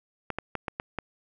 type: clicks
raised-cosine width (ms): 0.5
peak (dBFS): -15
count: 6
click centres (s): 0.303 / 0.386 / 0.553 / 0.682 / 0.799 / 0.987
effects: none